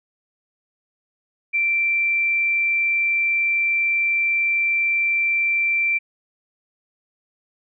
sine tone, 2349 Hz, D7, in tune, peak -17 dBFS, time 1.53-5.99 s, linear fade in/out 20 ms, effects none

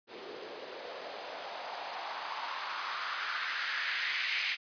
blue noise with band-pass filter sweep, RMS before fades -37 dBFS, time 0.07-4.57 s, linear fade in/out 50 ms, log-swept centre 370 to 2300 Hz, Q 2.9, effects resampled to 11025 Hz

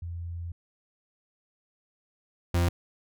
sine / 40% pulse tone pair in turn, 85.4 / 86.54 Hz, F2 / F2, -38 / -15 cents, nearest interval unison, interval 23 cents, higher second, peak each -33 / -21 dBFS, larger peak second, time 0.02-0.52 / 2.54-2.69 s, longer first, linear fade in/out 5 ms, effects none

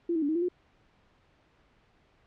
sine tone with pitch steps, 341.2 / 320.7 / 286.1 / 315.8 / 343.4 / 357.6 Hz, F4 / E4 / D4 / D#4 / F4 / F4, -40 / -48 / -45 / +26 / -29 / +41 cents, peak -25 dBFS, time 0.09-0.486 s, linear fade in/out 5 ms, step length 66 ms, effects pink hiss -65 dBFS RMS until 2.26 s + low-pass 3000 Hz 12 dB/octave

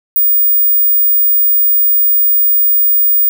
sine tone, 15000 Hz, A#9, 10 cents sharp, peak -7 dBFS, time 0.16-3.29 s, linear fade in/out 0 ms, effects 7-bit

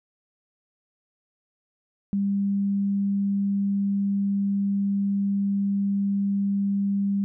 sine tone, 199.1 Hz, G3, 27 cents sharp, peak -21 dBFS, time 2.13-7.24 s, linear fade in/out 0 ms, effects none

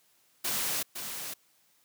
white noise with echo, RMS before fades -31 dBFS, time 0.44-0.83 s, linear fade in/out 10 ms, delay 510 ms, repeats 1, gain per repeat -7 dB, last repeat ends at 1.34 s, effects white hiss -67 dBFS RMS until 1.84 s + high-pass 100 Hz 12 dB/octave

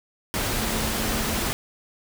sine tone in noise, 220 Hz, A3, in tune, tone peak -32 dBFS, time 0.57-1.42 s, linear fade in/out 0 ms, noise pink, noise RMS -26 dBFS, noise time 0.34-1.53 s, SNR -9 dB, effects none

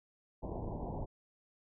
pink low-pass noise, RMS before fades -40 dBFS, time 0.42-1.06 s, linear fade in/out 20 ms, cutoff 970 Hz, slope 96 dB/octave, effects none

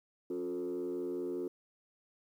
sine tone with frequency modulation, 359.2 Hz, F4, 49 cents sharp, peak -33 dBFS, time 0.3-1.48 s, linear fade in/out 5 ms, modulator 85 Hz, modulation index 0.98, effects tanh soft clip ceiling -31 dBFS + 11-bit

